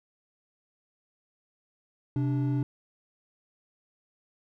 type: tone pair together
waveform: triangle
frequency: 129.7 / 291.2 Hz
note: C3 / D4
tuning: -15 / -15 cents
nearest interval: octave + major second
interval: 1400 cents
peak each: -24 / -28 dBFS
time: 2.16-2.63 s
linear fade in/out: 2 ms
effects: none